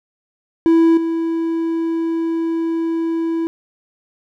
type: tone with level steps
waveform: triangle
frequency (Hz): 329.6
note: E4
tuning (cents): 0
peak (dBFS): -7 / -15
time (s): 0.66-3.47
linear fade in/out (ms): 0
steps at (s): 0.97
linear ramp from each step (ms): 5
effects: none